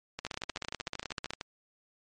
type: two click trains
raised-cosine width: 0.2 ms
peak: -19 / -17 dBFS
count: 17 / 18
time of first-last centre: 0.19-1.411 / 0.25-1.306 s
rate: 13.1 / 16.1 Hz
effects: MP3 48 kbps